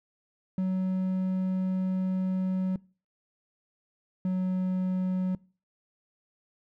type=tone pair in turn; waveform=triangle; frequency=186.8 / 185.08 Hz; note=F#3 / F#3; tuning=+17 / +1 cents; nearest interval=unison; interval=16 cents; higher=first; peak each=-23 dBFS; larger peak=neither; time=0.58-2.76 / 4.25-5.35 s; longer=first; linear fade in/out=2 ms; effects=noise-tail reverb RT60 0.4 s tail -24 dB re dry